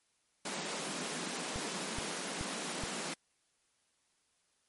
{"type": "high-pass noise", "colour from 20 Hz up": "pink", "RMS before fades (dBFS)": -39, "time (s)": [0.45, 3.14], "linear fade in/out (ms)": 5, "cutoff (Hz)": 160, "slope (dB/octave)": 96}
{"type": "click train", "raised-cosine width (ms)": 5, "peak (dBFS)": -28, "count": 4, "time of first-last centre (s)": [1.56, 2.837], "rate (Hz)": 2.35}
{"effects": ["white hiss -75 dBFS RMS until 4.68 s", "MP3 48 kbps"]}